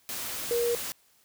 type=tone in noise; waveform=sine; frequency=473.7 Hz; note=A#4; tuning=28 cents sharp; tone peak=-24 dBFS; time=0.51-0.75 s; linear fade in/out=0 ms; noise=white; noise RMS=-35 dBFS; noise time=0.09-0.92 s; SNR=+8 dB; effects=white hiss -64 dBFS RMS until 1.24 s